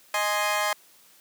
20% pulse chord, Ab major, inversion second, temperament equal, 622.3 / 830.6 / 1046.5 Hz, Eb5 / Ab5 / C6, 0 / 0 / 0 cents, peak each -23 dBFS, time 0.14-0.73 s, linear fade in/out 2 ms, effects white hiss -56 dBFS RMS until 1.2 s + high-pass 150 Hz 12 dB/octave

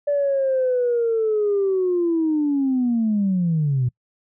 sine linear sweep, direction down, 582 to 119.6 Hz, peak -16 dBFS, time 0.07-3.89 s, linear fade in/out 10 ms, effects noise-tail reverb RT60 0.1 s tail -26 dB re dry + tanh soft clip ceiling -13 dBFS

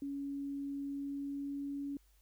sine tone with pitch glide, 280 to 281.9 Hz, C#4 to C#4, +18 to +29 cents, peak -37 dBFS, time 0.02-1.97 s, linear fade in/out 2 ms, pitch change +11 cents, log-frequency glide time 0.86-1.81 s, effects added 50 Hz sine -65 dBFS peak until 2.21 s + white hiss -73 dBFS RMS until 2.21 s

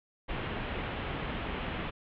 pink low-pass noise, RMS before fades -36 dBFS, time 0.28-1.91 s, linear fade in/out 20 ms, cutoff 3300 Hz, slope 48 dB/octave, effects none

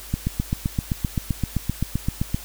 click train, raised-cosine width 5 ms, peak -9 dBFS, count 18, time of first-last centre 0.14-2.345 s, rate 7.71 Hz, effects added 50 Hz sine -42 dBFS peak until 2.44 s + white hiss -40 dBFS RMS until 2.44 s

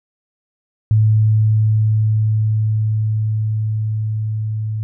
sine tone with level ramp, 108.5 Hz, A2, 24 cents flat, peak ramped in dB -9 to -19 dBFS, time 0.91-4.83 s, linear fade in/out 0 ms, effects none

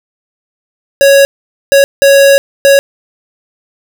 square tone bursts at uneven times, 554.4 Hz, C#5, in tune, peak -3 dBFS, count 4, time 1.01-1.25 / 1.72-1.84 / 2.02-2.38 / 2.65-2.79 s, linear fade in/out 0 ms, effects 7-bit

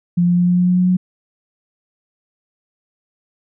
sine tone with pitch steps, 174.61 / 175.72 / 176.84 / 177.97 / 179.1 / 180.25 / 181.4 / 182.55 Hz, F3 / F3 / F3 / F3 / F3 / F#3 / F#3 / F#3, 0 / +11 / +22 / +33 / +44 / -45 / -34 / -23 cents, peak -11 dBFS, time 0.17-0.97 s, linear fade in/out 10 ms, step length 100 ms, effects none

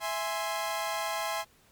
sawtooth chord, E augmented, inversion none, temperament equal, 659.3 / 830.6 / 1046.5 Hz, E5 / G#5 / B#5, 0 / 0 / 0 cents, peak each -31 dBFS, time 0-1.45 s, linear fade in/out 50 ms, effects pink hiss -62 dBFS RMS until 1.71 s + MP3 96 kbps

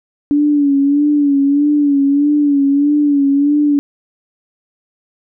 sine tone with vibrato, 286.4 Hz, D4, 43 cents flat, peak -9 dBFS, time 0.31-3.79 s, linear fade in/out 0 ms, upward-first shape sine, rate 1.6 Hz, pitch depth 56 cents each way, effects none

